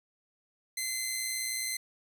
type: tone with amplitude modulation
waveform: 10% pulse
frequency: 2061 Hz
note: C7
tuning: 27 cents flat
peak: -21 dBFS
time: 0.77-1.77 s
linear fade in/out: 5 ms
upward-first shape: sine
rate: 119 Hz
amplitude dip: 35%
effects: none